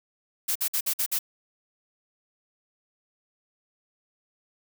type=noise bursts; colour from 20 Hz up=blue; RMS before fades=-26 dBFS; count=6; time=0.48-1.19 s; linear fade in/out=10 ms; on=75 ms; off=52 ms; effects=none